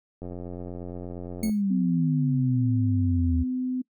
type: click train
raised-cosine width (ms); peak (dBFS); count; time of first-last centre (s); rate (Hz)
2; -24; 114; 0.22-1.495; 88.6
type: exponential sweep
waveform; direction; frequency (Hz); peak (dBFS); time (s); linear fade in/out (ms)
sine; down; 223 to 77.78; -22; 1.42-3.44; 20
type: tone with exponential decay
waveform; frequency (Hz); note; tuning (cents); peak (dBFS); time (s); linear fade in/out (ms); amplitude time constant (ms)
5% pulse; 2200; C#7; -14; -22; 1.43-1.62; 2; 41
type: tone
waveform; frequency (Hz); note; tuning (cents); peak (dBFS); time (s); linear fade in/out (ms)
sine; 254.5; C4; -48; -25; 1.7-3.82; 10
effects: noise-tail reverb RT60 0.1 s tail -24 dB re dry